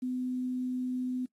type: tone with quantisation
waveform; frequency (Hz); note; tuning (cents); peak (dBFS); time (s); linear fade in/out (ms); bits
sine; 252.8; B3; +41; -30; 0.02-1.26; 10; 10
effects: noise-tail reverb RT60 0.1 s tail -23 dB re dry + AAC 32 kbps